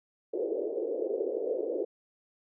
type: band-pass noise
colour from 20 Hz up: white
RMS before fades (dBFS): -32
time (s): 0.33-1.85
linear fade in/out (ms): 10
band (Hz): 350 to 510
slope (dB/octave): 48
effects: none